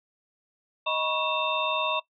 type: tone cluster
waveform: sine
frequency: 624 / 968 / 1105 / 2681 / 3644 Hz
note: D#5 / B5 / C#6 / E7 / A#7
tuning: +5 / -35 / -6 / +29 / -40 cents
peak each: -31 dBFS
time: 0.86-2 s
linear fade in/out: 10 ms
effects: noise-tail reverb RT60 0.1 s tail -18 dB re dry